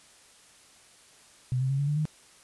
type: tone with pitch steps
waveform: sine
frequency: 126.6 / 131.6 / 136.79 / 142.19 / 147.8 / 153.63 Hz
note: B2 / C3 / C#3 / C#3 / D3 / D#3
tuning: +43 / +10 / -23 / +44 / +11 / -22 cents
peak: -24 dBFS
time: 1.52-2.054 s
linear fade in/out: 0 ms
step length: 89 ms
effects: white hiss -56 dBFS RMS until 2.43 s + resampled to 24000 Hz